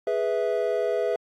triangle chord, E major, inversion first, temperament equal with one note detuned, 415.3 / 493.9 / 655.5 Hz, G#4 / B4 / E5, 0 / 0 / -10 cents, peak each -25 dBFS, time 0.07-1.16 s, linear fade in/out 2 ms, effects AAC 64 kbps

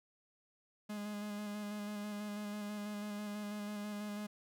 45% pulse tone with vibrato, 207.7 Hz, G#3, in tune, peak -40 dBFS, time 0.89-4.27 s, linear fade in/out 10 ms, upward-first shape square, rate 6.1 Hz, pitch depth 17 cents each way, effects none

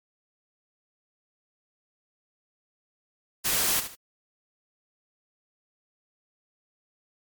white noise with echo, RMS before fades -25 dBFS, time 3.44-3.81 s, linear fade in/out 20 ms, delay 74 ms, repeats 2, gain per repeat -10 dB, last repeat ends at 3.958 s, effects MP3 96 kbps

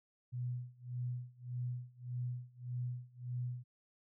sine tone with tremolo, 123.47 Hz, B2, in tune, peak -35 dBFS, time 0.32-3.64 s, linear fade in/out 20 ms, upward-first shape sine, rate 1.7 Hz, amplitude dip 95%, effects none

